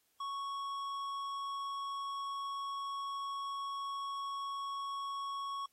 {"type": "tone with tanh clipping", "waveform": "triangle", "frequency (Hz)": 1108.7, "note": "C#6", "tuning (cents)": 0, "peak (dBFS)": -39, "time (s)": [0.2, 5.66], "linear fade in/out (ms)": 5, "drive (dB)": 15, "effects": ["white hiss -75 dBFS RMS until 5.72 s", "AAC 48 kbps"]}